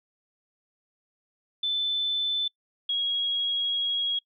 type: tone pair in turn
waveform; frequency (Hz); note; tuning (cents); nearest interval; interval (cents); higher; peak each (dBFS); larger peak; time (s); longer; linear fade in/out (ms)
sine; 3520 / 3304; A7 / G#7; 0 / -10; minor second; 110; first; -24; neither; 1.63-2.48 / 2.89-4.19; second; 5
effects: noise-tail reverb RT60 0.1 s tail -26 dB re dry

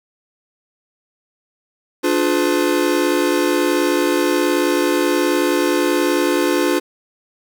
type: chord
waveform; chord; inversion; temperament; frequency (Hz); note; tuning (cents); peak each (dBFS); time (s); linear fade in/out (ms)
square; D diminished seventh; none; just; 293.7 / 352.4 / 422.9 / 507.5; D4 / F4 / Ab4 / Cb5; 0 / +16 / +31 / +47; -20 / -19 / -25 / -23; 2.03-6.8; 20
effects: 8-bit

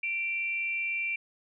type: tone pair together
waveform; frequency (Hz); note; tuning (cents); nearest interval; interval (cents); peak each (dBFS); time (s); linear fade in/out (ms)
sine; 2349 / 2724; D7 / F7; 0 / -44; minor third; 256; -29 / -37; 0.03-1.16; 5
effects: none

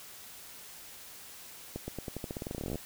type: accelerating click train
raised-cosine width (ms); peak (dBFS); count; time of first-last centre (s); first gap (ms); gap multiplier
2; -23; 22; 1.76-2.757; 120; 0.89
effects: white hiss -49 dBFS RMS until 2.85 s

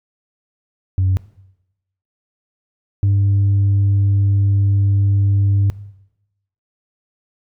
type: tone pair in turn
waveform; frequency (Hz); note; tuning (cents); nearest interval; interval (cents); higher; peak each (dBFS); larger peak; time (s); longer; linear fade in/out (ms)
sine; 94 / 99.59; F#2 / G2; +28 / +28; minor second; 100; second; -11 / -9; second; 0.98-1.17 / 3.03-5.7; second; 0
effects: noise-tail reverb RT60 0.9 s tail -20 dB re dry + tanh soft clip ceiling -10 dBFS

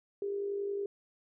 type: tone with amplitude modulation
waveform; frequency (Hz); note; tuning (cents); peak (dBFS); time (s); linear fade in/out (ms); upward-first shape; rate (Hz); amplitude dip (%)
sine; 401.6; G4; +42; -30; 0.22-0.86; 2; sine; 50.9; 45
effects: none

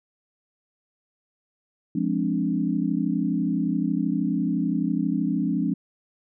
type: chord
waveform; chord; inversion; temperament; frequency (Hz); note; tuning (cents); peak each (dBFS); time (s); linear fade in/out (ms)
sine; D half-diminished seventh; first; equal; 174.61 / 207.7 / 261.6 / 293.7; F3 / Ab3 / C4 / D4; 0 / 0 / 0 / 0; -27; 1.95-5.74; 5
effects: none

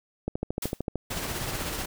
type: click train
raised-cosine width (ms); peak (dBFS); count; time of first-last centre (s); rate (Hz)
2; -15; 10; 0.28-0.957; 13.3
type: noise with exponential decay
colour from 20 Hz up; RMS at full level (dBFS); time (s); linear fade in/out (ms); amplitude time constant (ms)
white; -30; 0.62-0.82; 5; 42
type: noise with tremolo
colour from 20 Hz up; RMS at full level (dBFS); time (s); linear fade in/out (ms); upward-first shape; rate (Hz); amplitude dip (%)
pink; -31; 1.1-1.86; 10; sine; 16; 35
effects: none

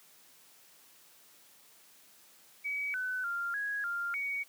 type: tone with pitch steps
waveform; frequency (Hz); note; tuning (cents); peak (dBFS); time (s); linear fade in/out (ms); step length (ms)
sine; 2272 / 1506 / 1393 / 1659 / 1396 / 2244; C#7 / F#6 / F6 / G#6 / F6 / C#7; +42 / +30 / -5 / -2 / -1 / +21; -32; 2.64-4.44; 20; 300
effects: white hiss -60 dBFS RMS until 4.48 s + high-pass 150 Hz 12 dB/octave

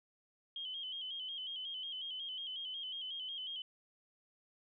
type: tone with vibrato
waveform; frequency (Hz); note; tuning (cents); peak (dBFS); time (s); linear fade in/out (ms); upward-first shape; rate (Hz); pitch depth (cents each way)
sine; 3130; G7; -3; -40; 0.56-3.62; 2; square; 5.5; 57
effects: none

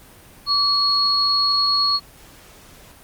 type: tone pair together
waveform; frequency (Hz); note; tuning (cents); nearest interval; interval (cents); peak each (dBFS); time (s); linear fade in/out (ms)
sine; 1146 / 4327; D6 / C#8; -43 / -43; octave + major seventh; 2300; -22 / -16; 0.46-2; 50
effects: pink hiss -46 dBFS RMS until 3.03 s + Opus 32 kbps

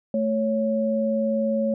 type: tone pair together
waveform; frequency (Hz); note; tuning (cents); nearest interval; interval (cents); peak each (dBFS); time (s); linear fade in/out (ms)
sine; 220 / 554.7; A3 / C#5; 0 / +1; octave + major third; 1601; -23; 0.14-1.74; 2
effects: none

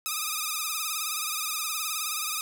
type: tone with vibrato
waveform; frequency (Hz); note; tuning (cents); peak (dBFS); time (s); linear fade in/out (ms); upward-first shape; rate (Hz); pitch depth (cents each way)
5% pulse; 1244.5; D#6; 0; -17; 0.06-2.41; 0; sine; 19; 80
effects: none

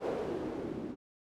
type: noise with low-pass filter sweep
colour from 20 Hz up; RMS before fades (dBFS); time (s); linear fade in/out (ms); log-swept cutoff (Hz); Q
blue; -37; 0-0.96; 50; 500 to 260; 2.5
effects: none

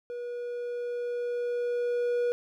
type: tone with level ramp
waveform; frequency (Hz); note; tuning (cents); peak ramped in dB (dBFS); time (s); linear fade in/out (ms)
triangle; 483.2; B4; -38; -32 to -22; 0.1-2.32; 0
effects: none

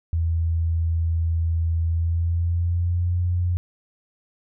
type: tone with pitch glide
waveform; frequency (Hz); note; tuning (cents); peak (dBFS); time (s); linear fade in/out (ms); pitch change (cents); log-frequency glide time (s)
sine; 82.6 to 88.53; E2 to F2; +4 to +24; -19; 0.13-3.57; 0; +120; 1.86-3.18
effects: none

